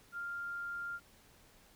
sine tone, 1396.9 Hz, F6, in tune, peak -38 dBFS, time 0.12-1 s, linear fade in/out 50 ms, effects pink hiss -63 dBFS RMS until 1.75 s

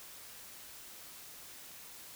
silence, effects white hiss -51 dBFS RMS until 2.15 s

